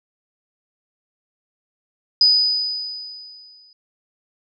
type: tone with exponential decay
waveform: sine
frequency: 4978 Hz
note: D#8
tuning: in tune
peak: -9 dBFS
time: 2.21-3.73 s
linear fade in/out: 2 ms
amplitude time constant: 330 ms
effects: none